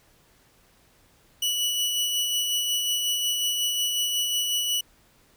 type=tone with tremolo; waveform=sawtooth; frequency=2947 Hz; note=F#7; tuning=8 cents flat; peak=-19 dBFS; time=1.42-4.81 s; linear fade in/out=5 ms; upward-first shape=sine; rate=5.5 Hz; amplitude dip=30%; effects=pink hiss -60 dBFS RMS until 5.36 s